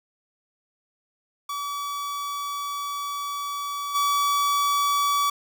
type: tone with level steps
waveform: 45% pulse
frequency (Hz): 1144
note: D6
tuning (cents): -46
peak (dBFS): -28 / -20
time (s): 1.49-5.3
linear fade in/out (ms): 5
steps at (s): 3.94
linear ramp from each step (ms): 20
effects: none